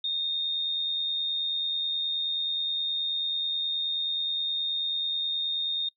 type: tone with amplitude modulation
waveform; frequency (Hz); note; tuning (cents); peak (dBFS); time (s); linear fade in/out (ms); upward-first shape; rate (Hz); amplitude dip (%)
sine; 3675; A#7; -25; -25; 0.04-5.89; 5; sine; 89.4; 30
effects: noise-tail reverb RT60 0.1 s tail -22 dB re dry